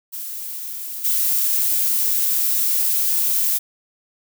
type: noise with level steps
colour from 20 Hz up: violet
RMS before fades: -30 / -19 dBFS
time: 0.12-3.59 s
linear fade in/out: 20 ms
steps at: 1.04 s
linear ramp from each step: 10 ms
effects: none